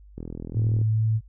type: click train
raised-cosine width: 3 ms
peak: -22 dBFS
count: 27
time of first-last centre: 0.18-0.814 s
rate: 41 Hz
type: tone with vibrato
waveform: sine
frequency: 110 Hz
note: A2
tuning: in tune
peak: -19 dBFS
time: 0.53-1.21 s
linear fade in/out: 50 ms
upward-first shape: sine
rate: 2.3 Hz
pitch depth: 10 cents each way
effects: added 50 Hz sine -46 dBFS peak until 1.28 s